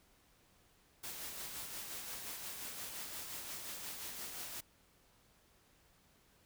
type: noise with tremolo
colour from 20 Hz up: white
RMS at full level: -44 dBFS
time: 1.03-4.61 s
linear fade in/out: 10 ms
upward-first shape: sine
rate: 5.7 Hz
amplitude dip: 35%
effects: pink hiss -69 dBFS RMS until 6.45 s